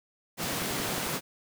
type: high-pass noise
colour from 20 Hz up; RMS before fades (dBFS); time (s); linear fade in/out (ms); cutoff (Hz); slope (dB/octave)
pink; -32; 0.37-1.21; 50; 120; 24
type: click train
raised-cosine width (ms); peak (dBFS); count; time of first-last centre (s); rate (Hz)
2; -24; 8; 0.44-1.071; 11.1
effects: none